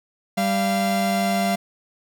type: tone pair together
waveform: 45% pulse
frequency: 196 / 690.6 Hz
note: G3 / F5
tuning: 0 / -20 cents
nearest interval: octave + minor seventh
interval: 2180 cents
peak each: -22 dBFS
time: 0.37-1.56 s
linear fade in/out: 10 ms
effects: none